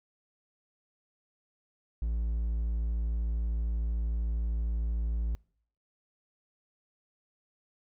triangle tone, 56.5 Hz, A1, 47 cents sharp, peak -26 dBFS, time 2.02-5.35 s, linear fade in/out 0 ms, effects noise-tail reverb RT60 0.6 s tail -26 dB re dry

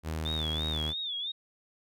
sawtooth tone with pitch glide, 79.4 to 77.63 Hz, D#2 to D#2, +36 to -3 cents, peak -28 dBFS, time 0.03-0.94 s, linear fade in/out 50 ms, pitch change -39 cents, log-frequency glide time 0.14-0.66 s
sine tone with vibrato, 3526 Hz, A7, 3 cents sharp, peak -32 dBFS, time 0.25-1.32 s, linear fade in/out 10 ms, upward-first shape sine, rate 3 Hz, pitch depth 120 cents each way
effects none

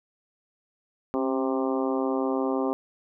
harmonic tone with a mistuned harmonic, 131.5 Hz, C3, 9 cents sharp, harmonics 2 / 3 / 4 / 5 / 6 / 7 / 8 / 9, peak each -27 / -29 / -31 / -36 / -35 / -39 / -37 / -39 dBFS, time 1.14-2.73 s, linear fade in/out 0 ms, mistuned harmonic 2, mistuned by +37 cents, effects none

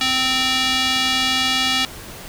square tone with band-pass filter, 260 Hz, C4, 11 cents flat, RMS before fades -19 dBFS, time 0.01-1.85 s, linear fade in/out 0 ms, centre 3500 Hz, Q 1.7, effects pink hiss -36 dBFS RMS until 2.28 s

